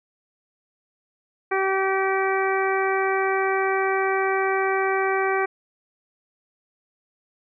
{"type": "harmonic tone", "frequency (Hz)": 385, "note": "G4", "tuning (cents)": -31, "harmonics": [1, 2, 3, 4, 5, 6], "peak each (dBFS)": [-23, -26, -28, -29, -30, -31], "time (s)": [1.51, 5.46], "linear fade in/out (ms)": 10, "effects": []}